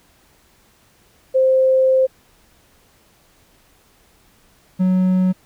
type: tone pair in turn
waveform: sine / triangle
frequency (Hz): 523.3 / 185.01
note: C5 / F#3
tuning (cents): 0 / 0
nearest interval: octave + tritone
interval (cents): 1800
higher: first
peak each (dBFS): -11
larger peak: neither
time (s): 1.34-2.07 / 4.79-5.33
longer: first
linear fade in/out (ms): 20
effects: pink hiss -55 dBFS RMS until 5.45 s